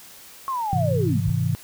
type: linear sweep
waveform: sine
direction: down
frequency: 1101 to 41.81 Hz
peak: -23 dBFS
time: 0.48-1.3 s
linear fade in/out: 0 ms
type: chord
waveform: sine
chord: Ab augmented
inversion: none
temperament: just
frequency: 103.83 / 129.78 / 162.23 Hz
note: Ab2 / C3 / E3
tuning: 0 / -14 / -27 cents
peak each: -24 dBFS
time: 0.73-1.55 s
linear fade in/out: 0 ms
effects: white hiss -45 dBFS RMS until 1.63 s